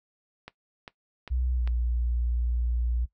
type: click train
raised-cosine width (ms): 0.3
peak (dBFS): -24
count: 4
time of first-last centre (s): 0.48-1.675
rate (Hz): 2.51
type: tone with pitch glide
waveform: sine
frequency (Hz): 62.5 to 59.57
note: B1 to A#1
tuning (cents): +21 to +38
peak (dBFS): -24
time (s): 1.3-3.06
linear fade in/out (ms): 20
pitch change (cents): -83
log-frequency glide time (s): 1.55-1.63
effects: noise-tail reverb RT60 0.1 s tail -17 dB re dry